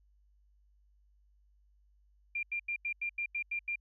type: tone bursts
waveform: sine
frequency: 2388 Hz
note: D7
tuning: 28 cents sharp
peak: -32 dBFS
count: 9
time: 2.35-3.758 s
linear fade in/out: 5 ms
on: 80 ms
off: 86 ms
effects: added 50 Hz sine -64 dBFS peak until 3.8 s